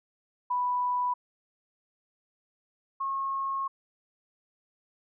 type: tone pair in turn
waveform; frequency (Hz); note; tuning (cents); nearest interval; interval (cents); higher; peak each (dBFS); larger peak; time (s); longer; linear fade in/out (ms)
sine; 987.8 / 1086.3; B5 / C#6; 0 / -35; major second; 165; second; -25 / -28; first; 0.5-1.14 / 3-3.68; second; 10
effects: none